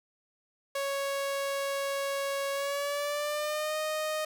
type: tone with pitch glide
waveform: sawtooth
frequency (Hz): 554.4 to 618.7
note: C#5 to D#5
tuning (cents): 0 to -10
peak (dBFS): -26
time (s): 0.75-4.25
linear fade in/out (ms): 5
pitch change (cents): +190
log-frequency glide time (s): 2.53-3.77
effects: none